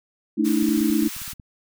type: chord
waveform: sine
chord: A suspended fourth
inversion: none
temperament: equal with one note detuned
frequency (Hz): 220 / 293.7 / 322.5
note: A3 / D4 / E4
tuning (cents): 0 / 0 / -38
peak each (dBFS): -22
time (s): 0.37-1.09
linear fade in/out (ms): 20
type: high-pass noise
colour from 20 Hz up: white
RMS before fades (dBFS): -34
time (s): 0.44-1.34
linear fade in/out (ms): 20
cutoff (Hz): 1000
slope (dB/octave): 24
type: clicks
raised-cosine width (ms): 5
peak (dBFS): -31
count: 12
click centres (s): 0.626 / 0.689 / 0.774 / 0.809 / 0.901 / 1.027 / 1.074 / 1.165 / 1.218 / 1.279 / 1.332 / 1.398
effects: none